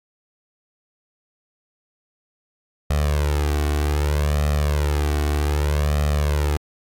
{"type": "tone with flanger", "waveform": "sawtooth", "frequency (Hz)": 73.8, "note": "D2", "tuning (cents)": 9, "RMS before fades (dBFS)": -20, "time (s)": [2.9, 6.57], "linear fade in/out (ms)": 5, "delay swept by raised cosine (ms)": [1.6, 2.7], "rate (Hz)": 0.64, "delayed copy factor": 0.85, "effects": ["AAC 64 kbps"]}